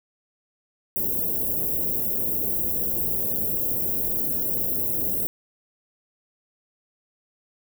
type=band-stop noise; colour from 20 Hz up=white; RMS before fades=-25 dBFS; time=0.96-5.27 s; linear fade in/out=0 ms; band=520 to 14000 Hz; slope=24 dB/octave; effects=none